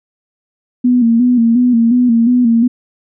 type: tone with vibrato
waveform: sine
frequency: 238.7 Hz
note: A#3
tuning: 41 cents sharp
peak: -7 dBFS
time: 0.84-2.68 s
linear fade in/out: 10 ms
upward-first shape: square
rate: 2.8 Hz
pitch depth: 62 cents each way
effects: none